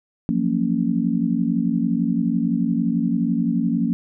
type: chord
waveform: sine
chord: Gb major seventh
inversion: third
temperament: just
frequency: 173.43 / 185 / 231.2 / 277.5 Hz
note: F3 / Gb3 / Bb3 / Db4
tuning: -12 / 0 / -14 / +2 cents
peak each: -24 / -26 / -21 / -24 dBFS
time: 0.29-3.93 s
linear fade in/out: 0 ms
effects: none